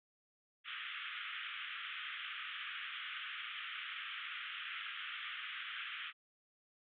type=band-pass noise; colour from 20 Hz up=white; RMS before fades=-45 dBFS; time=0.64-6.13 s; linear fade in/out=50 ms; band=1200 to 3400 Hz; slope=96 dB/octave; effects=none